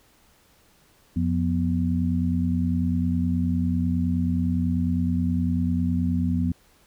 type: tone cluster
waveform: sine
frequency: 87.5 / 176.2 / 246 Hz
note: F2 / F3 / B3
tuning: +4 / +16 / -7 cents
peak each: -25 dBFS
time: 1.16-6.52 s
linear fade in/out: 5 ms
effects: pink hiss -59 dBFS RMS until 6.86 s